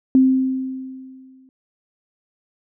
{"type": "tone with exponential decay", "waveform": "sine", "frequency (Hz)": 261.6, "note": "C4", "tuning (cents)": 0, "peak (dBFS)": -8, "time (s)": [0.15, 1.49], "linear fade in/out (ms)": 1, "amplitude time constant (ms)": 290, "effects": []}